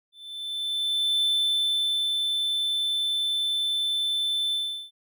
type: tone with ADSR envelope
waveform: triangle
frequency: 3530 Hz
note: A7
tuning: 5 cents sharp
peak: -19 dBFS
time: 0.12-4.91 s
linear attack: 1100 ms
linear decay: 900 ms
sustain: -3 dB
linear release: 380 ms
effects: none